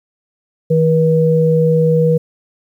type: tone pair together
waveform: sine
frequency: 160 / 482.7 Hz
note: D#3 / B4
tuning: +49 / -40 cents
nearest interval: octave + perfect fifth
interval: 1911 cents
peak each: -12 dBFS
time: 0.7-2.18 s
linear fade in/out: 10 ms
effects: 8-bit